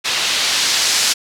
blue noise with low-pass filter sweep, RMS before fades -17 dBFS, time 0.04-1.14 s, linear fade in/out 20 ms, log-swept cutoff 3500 to 5600 Hz, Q 1.1, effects none

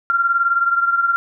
sine beating tone pair, 1378 / 1397 Hz, F6 / F6, -24 / 0 cents, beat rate 19 Hz, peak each -15 / -21 dBFS, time 0.1-1.16 s, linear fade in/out 0 ms, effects none

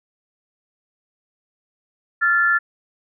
sine tone pair together, 1384 / 1743.7 Hz, F6 / A6, -16 / -16 cents, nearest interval major third, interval 400 cents, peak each -17 / -17 dBFS, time 2.21-2.59 s, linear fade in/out 20 ms, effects none

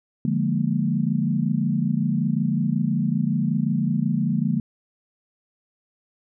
sine chord, Bb dominant seventh, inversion first, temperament equal, 146.83 / 174.61 / 207.7 / 233.1 Hz, D3 / F3 / Ab3 / Bb3, 0 / 0 / 0 / 0 cents, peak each -25 dBFS, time 0.25-4.6 s, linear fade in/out 2 ms, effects none

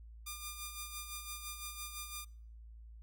5% pulse tone with tremolo, 1202 Hz, D6, 40 cents sharp, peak -29 dBFS, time 0.26-2.25 s, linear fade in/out 10 ms, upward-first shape sine, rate 5.9 Hz, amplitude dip 55%, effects noise-tail reverb RT60 0.6 s tail -26 dB re dry + added 56 Hz sine -50 dBFS peak until 3.02 s

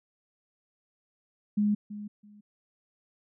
sine tone with echo, 207.8 Hz, G#3, 1 cent sharp, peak -22 dBFS, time 1.57-1.75 s, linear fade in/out 10 ms, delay 330 ms, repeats 2, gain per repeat -14 dB, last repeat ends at 2.41 s, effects none

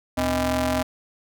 sawtooth ring-modulated tone, 185 Hz, F#3, in tune, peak -14 dBFS, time 0.17-0.83 s, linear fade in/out 10 ms, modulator 441 Hz, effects none

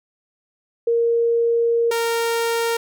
sine / sawtooth tone pair in turn, 466.2 / 462.7 Hz, A#4 / A#4, 0 / -13 cents, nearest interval unison, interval 13 cents, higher first, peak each -15 dBFS, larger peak neither, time 0.87-1.91 / 1.91-2.77 s, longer first, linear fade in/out 5 ms, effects none

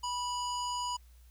square tone with low-pass filter, 981 Hz, B5, 12 cents flat, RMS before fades -35 dBFS, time 0.03-0.97 s, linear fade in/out 10 ms, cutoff 6600 Hz, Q 2.5, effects added 60 Hz sine -54 dBFS peak until 1.3 s + white hiss -68 dBFS RMS until 1.3 s

